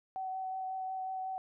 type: tone with vibrato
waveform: sine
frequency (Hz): 756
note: F#5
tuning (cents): +37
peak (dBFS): -35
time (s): 0.16-1.38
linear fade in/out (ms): 0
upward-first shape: triangle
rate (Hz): 5.5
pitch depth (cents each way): 14
effects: none